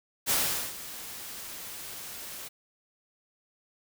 white noise with ADSR envelope, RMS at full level -25 dBFS, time 0.26-2.49 s, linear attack 43 ms, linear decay 420 ms, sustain -16 dB, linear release 18 ms, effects none

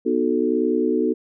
sine chord, B dominant seventh, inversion none, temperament equal with one note detuned, 246.9 / 308.3 / 370 / 440 Hz, B3 / D#4 / F#4 / A4, 0 / -16 / 0 / 0 cents, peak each -23 dBFS, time 0.05-1.14 s, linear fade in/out 20 ms, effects none

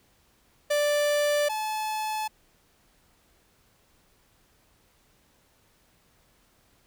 45% pulse tone pair in turn, 587.3 / 862.9 Hz, D5 / A5, 0 / -34 cents, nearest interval perfect fifth, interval 666 cents, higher second, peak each -22 / -28 dBFS, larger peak first, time 0.7-1.49 / 1.49-2.28 s, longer neither, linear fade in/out 10 ms, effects pink hiss -64 dBFS RMS until 6.86 s

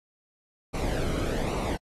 brown noise with flanger, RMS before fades -29 dBFS, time 0.73-1.77 s, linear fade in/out 20 ms, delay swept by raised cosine 0.59 to 1.14 ms, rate 1.2 Hz, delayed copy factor -0.6, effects AAC 32 kbps

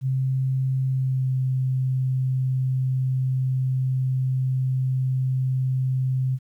sine tone with pitch glide, 131.8 to 130.14 Hz, C3 to C3, +13 to -9 cents, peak -20 dBFS, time 0.01-6.39 s, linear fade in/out 50 ms, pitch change -22 cents, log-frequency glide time 0.87-1.33 s, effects 10-bit

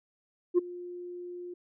sine tone with ADSR envelope, 354.2 Hz, F4, 24 cents sharp, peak -16 dBFS, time 0.54-1.54 s, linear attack 41 ms, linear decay 15 ms, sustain -22 dB, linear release 7 ms, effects tanh soft clip ceiling -17 dBFS

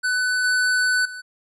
square tone with level steps, 1499 Hz, F#6, 22 cents sharp, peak -20 / -18 / -33 dBFS, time 0.03-1.22 s, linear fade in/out 20 ms, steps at 0.44 / 1.05 s, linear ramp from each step 5 ms, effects resampled to 24000 Hz

